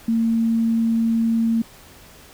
sine tone, 227.7 Hz, A#3, 40 cents flat, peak -16 dBFS, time 0.08-1.62 s, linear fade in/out 5 ms, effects pink hiss -46 dBFS RMS until 2.33 s

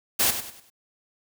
white noise with echo, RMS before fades -21 dBFS, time 0.19-0.31 s, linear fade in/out 10 ms, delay 98 ms, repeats 4, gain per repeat -9 dB, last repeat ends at 0.702 s, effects none

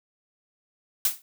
blue noise with exponential decay, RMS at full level -18 dBFS, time 1.05-1.22 s, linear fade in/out 2 ms, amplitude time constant 35 ms, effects none

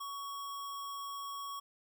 sine tone with sample-and-hold, 1121 Hz, C#6, 19 cents sharp, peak -39 dBFS, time 0-1.6 s, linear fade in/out 10 ms, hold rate 4410 Hz, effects none

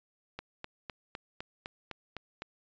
click train, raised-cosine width 0.3 ms, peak -23 dBFS, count 9, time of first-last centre 0.39-2.42 s, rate 3.94 Hz, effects resampled to 16000 Hz

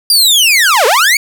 sawtooth linear two-way sweep, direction down then up, 4854 to 415.3 to 2296 Hz, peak -3 dBFS, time 0.1-1.17 s, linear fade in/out 2 ms, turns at 0.86 s, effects 7-bit

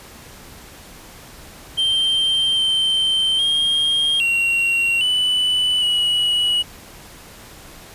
triangle tone with pitch steps, 3144 / 3114 / 3226 / 2748 / 2985 / 2926 Hz, G7 / G7 / G7 / F7 / F#7 / F#7, +4 / -12 / +49 / -29 / +15 / -20 cents, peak -14 dBFS, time 1.77-6.63 s, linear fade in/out 20 ms, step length 810 ms, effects pink hiss -41 dBFS RMS until 7.94 s + resampled to 32000 Hz

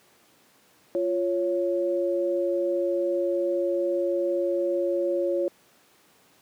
sine tone pair together, 348.1 / 554.4 Hz, F4 / C#5, -6 / 0 cents, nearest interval minor sixth, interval 806 cents, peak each -25 dBFS, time 0.95-5.48 s, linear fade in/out 0 ms, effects pink hiss -59 dBFS RMS until 6.41 s + high-pass 200 Hz 12 dB/octave

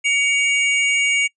square tone pair together, 2253 / 2812 Hz, C#7 / F7, +28 / +11 cents, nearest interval major third, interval 383 cents, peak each -17 / -23 dBFS, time 0.04-1.28 s, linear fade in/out 20 ms, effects noise-tail reverb RT60 0.1 s tail -23 dB re dry + resampled to 22050 Hz

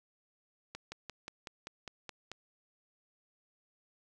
slowing click train, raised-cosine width 0.2 ms, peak -25 dBFS, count 9, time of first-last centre 0.75-2.316 s, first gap 170 ms, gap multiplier 1.04, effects none

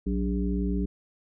harmonic tone with a mistuned harmonic, 58.1 Hz, A#1, 5 cents flat, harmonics 1 / 3 / 5 / 7, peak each -28 / -28 / -32 / -36 dBFS, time 0.06-0.86 s, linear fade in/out 10 ms, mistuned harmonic 3, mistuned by +120 cents, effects none

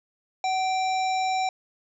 harmonic tone with a mistuned harmonic, 784 Hz, G5, in tune, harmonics 1 / 3 / 5 / 7 / 9, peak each -23 / -33 / -37 / -40 / -42 dBFS, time 0.44-1.49 s, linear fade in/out 2 ms, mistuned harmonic 1, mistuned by -70 cents, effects none

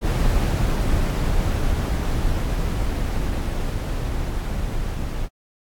brown noise with level ramp, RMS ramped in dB -18 to -26 dBFS, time 0.01-5.29 s, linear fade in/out 50 ms, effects AAC 64 kbps

